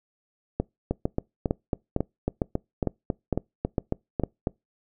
two click trains, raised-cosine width 2 ms, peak -11 / -10 dBFS, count 14 / 9, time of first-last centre 0.91-4.472 / 0.6-4.236 s, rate 3.65 / 2.2 Hz, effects noise-tail reverb RT60 0.2 s tail -25 dB re dry

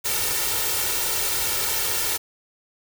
white noise with comb filter, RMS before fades -24 dBFS, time 0.04-2.18 s, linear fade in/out 20 ms, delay 2.2 ms, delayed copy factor +0.7, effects none

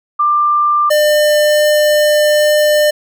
sine / square tone pair in turn, 1188 / 600.2 Hz, D6 / D5, +20 / +38 cents, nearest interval octave, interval 1182 cents, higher first, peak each -9 dBFS, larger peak neither, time 0.19-0.9 / 0.9-2.91 s, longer second, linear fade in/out 10 ms, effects none

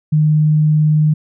sine tone, 153 Hz, D#3, 29 cents flat, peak -9 dBFS, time 0.12-1.14 s, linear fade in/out 10 ms, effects none

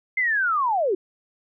sine linear sweep, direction down, 2105 to 343.7 Hz, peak -19 dBFS, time 0.17-0.95 s, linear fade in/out 5 ms, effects none

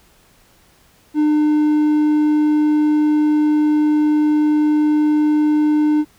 triangle tone, 301.7 Hz, D4, 47 cents sharp, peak -10 dBFS, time 1.14-6.05 s, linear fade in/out 50 ms, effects pink hiss -53 dBFS RMS until 6.18 s

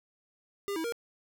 square tone with pitch steps, 401.5 / 323.5 / 468.1 Hz, G4 / E4 / A#4, +41 / -32 / +7 cents, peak -32 dBFS, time 0.68-0.923 s, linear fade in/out 0 ms, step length 81 ms, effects none

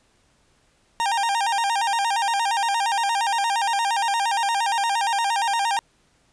40% pulse tone with vibrato, 860 Hz, A5, 40 cents flat, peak -19 dBFS, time 1-5.79 s, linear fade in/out 0 ms, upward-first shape square, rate 8.6 Hz, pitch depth 130 cents each way, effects pink hiss -62 dBFS RMS until 6.32 s + resampled to 22050 Hz

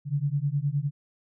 sine beating tone pair, 138.59 / 148.29 Hz, C#3 / D3, 0 / +17 cents, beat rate 9.7 Hz, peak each -27 dBFS, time 0.05-0.91 s, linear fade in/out 50 ms, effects none

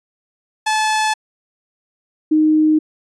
sawtooth / sine tone pair in turn, 865 / 309.6 Hz, A5 / D#4, -30 / -9 cents, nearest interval octave + tritone, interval 1779 cents, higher first, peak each -11 / -10 dBFS, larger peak second, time 0.66-1.14 / 2.31-2.79 s, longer neither, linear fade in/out 10 ms, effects resampled to 22050 Hz

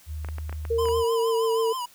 sine tone, 76.9 Hz, D#2, 20 cents flat, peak -30 dBFS, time 0.06-1.05 s, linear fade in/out 50 ms
clicks, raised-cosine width 0.5 ms, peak -23 dBFS, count 8, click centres 0.247 / 0.287 / 0.384 / 0.495 / 0.527 / 0.652 / 0.856 / 0.886 s
sine tone with pitch glide, 460 to 450.8 Hz, A#4 to A4, -23 to +42 cents, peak -21 dBFS, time 0.7-1.73 s, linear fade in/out 10 ms, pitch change -35 cents, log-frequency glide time 1.05-1.45 s
square tone with vibrato, 1004 Hz, B5, 28 cents sharp, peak -29 dBFS, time 0.78-1.86 s, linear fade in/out 10 ms, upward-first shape triangle, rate 6.4 Hz, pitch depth 87 cents each way
effects white hiss -54 dBFS RMS until 1.94 s

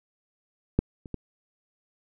clicks, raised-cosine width 3 ms, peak -7 / -28 / -19 dBFS, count 3, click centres 0.79 / 1.058 / 1.143 s, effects none

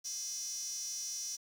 square tone with high-pass filter, 233.1 Hz, A#3, in tune, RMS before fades -40 dBFS, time 0.04-1.37 s, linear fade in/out 20 ms, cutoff 5800 Hz, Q 9.8, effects 10-bit

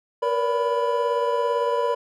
triangle tone cluster, 470.8 / 488.6 / 573 / 993 Hz, A#4 / B4 / D5 / B5, +17 / -19 / -43 / +9 cents, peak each -22 / -30 / -24 / -23 dBFS, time 0.22-1.95 s, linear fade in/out 10 ms, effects none

